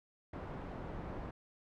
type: low-pass noise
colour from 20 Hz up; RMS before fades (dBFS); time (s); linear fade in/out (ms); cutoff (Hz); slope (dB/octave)
pink; -44; 0.33-1.31; 5; 1100; 12
effects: none